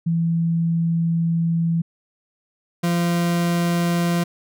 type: tone pair in turn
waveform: sine / 40% pulse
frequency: 166.6 / 172.18 Hz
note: E3 / F3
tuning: +19 / -24 cents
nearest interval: minor second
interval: 57 cents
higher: second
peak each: -17 / -17 dBFS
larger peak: neither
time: 0.06-1.82 / 2.83-4.24 s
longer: first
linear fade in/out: 10 ms
effects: none